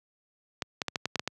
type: clicks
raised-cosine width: 0.2 ms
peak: -12 dBFS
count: 8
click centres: 0.622 / 0.818 / 0.883 / 0.958 / 1.056 / 1.157 / 1.195 / 1.276 s
effects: high-pass 100 Hz 12 dB/octave